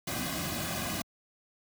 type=noise with comb filter; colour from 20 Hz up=pink; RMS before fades=-34 dBFS; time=0.07-1.02 s; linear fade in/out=5 ms; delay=2.2 ms; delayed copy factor=-0.9; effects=high-pass 60 Hz 12 dB/octave